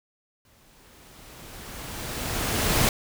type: noise with exponential growth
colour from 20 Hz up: pink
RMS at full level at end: -20 dBFS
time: 0.45-2.89 s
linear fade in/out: 2 ms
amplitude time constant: 530 ms
effects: none